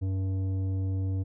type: tone with tanh clipping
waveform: triangle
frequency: 95.2 Hz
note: F#2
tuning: 50 cents sharp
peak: -28 dBFS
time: 0.01-1.24 s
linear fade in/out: 20 ms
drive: 14 dB
effects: none